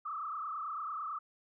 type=tone with frequency modulation; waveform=sine; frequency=1235 Hz; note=D#6; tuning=13 cents flat; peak=-36 dBFS; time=0.05-1.19 s; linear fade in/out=10 ms; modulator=29 Hz; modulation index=2.8; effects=none